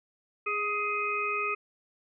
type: harmonic tone with a mistuned harmonic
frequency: 418.1 Hz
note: G#4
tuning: 12 cents sharp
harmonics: 1 / 3 / 5 / 6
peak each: -36 / -31 / -39 / -31 dBFS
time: 0.46-1.55 s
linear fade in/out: 10 ms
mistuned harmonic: 1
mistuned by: -20 cents
effects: none